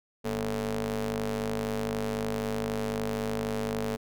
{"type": "ring-modulated tone", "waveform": "sawtooth", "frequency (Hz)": 103.9, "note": "G#2", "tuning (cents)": 1, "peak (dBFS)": -22, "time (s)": [0.24, 3.97], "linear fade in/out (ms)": 20, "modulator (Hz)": 337, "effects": []}